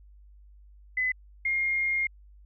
sine tone pair in turn, 2016 / 2130 Hz, B6 / C7, +35 / +30 cents, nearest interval minor second, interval 95 cents, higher second, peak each -24 dBFS, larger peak neither, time 0.97-1.12 / 1.45-2.07 s, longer second, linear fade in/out 5 ms, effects added 50 Hz sine -50 dBFS peak until 2.45 s

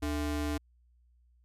square ring-modulated tone, 185 Hz, F#3, in tune, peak -28 dBFS, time 0.02-0.58 s, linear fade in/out 10 ms, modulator 110 Hz, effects added 60 Hz sine -62 dBFS peak until 1.44 s + resampled to 32000 Hz

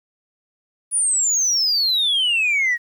sine exponential sweep, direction down, 9870 to 1864.7 Hz, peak -14 dBFS, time 0.91-2.78 s, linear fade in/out 50 ms, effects tanh soft clip ceiling -14 dBFS + 9-bit

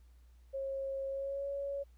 sine tone with pitch glide, 542 to 559.2 Hz, C#5 to C#5, -39 to +15 cents, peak -35 dBFS, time 0.53-1.84 s, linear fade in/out 20 ms, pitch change +54 cents, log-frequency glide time 1.08-1.47 s, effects added 60 Hz sine -57 dBFS peak until 1.97 s + pink hiss -75 dBFS RMS until 1.97 s

